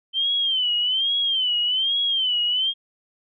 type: tone with vibrato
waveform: sine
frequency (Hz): 3100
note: G7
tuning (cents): -20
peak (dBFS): -19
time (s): 0.13-2.74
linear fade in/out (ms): 50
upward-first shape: sine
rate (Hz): 1.2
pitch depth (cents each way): 120
effects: none